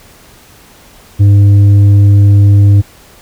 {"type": "tone with tanh clipping", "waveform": "sine", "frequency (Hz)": 100.8, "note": "G2", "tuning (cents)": 49, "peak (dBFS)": -3, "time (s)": [1.19, 2.82], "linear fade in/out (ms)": 20, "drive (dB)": 5, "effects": ["pink hiss -40 dBFS RMS until 3.21 s"]}